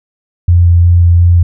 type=tone with vibrato; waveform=sine; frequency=86.6 Hz; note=F2; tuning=14 cents flat; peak=-3 dBFS; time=0.48-1.43 s; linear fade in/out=5 ms; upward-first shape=square; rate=2.8 Hz; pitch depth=9 cents each way; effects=none